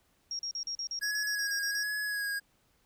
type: tone bursts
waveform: sine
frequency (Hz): 5588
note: F8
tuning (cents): 0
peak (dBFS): -33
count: 13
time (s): 0.31-1.831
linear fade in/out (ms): 2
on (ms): 81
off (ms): 39
type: tone with vibrato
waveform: square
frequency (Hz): 1663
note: G#6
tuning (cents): +2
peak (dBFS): -32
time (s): 1.01-2.4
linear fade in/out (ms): 20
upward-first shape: sine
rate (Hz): 1.3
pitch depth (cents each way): 29
effects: pink hiss -70 dBFS RMS until 2.85 s